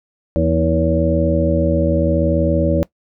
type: harmonic tone with a mistuned harmonic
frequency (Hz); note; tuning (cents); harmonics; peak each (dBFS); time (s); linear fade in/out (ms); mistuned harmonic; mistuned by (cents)
80.7; E2; -36; 1 / 2 / 3 / 4 / 6 / 7; -19 / -20 / -23 / -20 / -24 / -18; 0.36-2.83; 0; 2; +63
effects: noise-tail reverb RT60 0.1 s tail -19 dB re dry